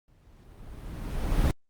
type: noise with exponential growth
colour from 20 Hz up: brown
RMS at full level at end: -21 dBFS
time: 0.08-1.51 s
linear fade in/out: 1 ms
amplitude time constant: 310 ms
effects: Opus 48 kbps